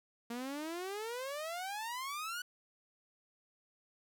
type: exponential sweep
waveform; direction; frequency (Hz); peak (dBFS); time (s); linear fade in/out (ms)
sawtooth; up; 230.8 to 1493; -35; 0.3-2.42; 5
effects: none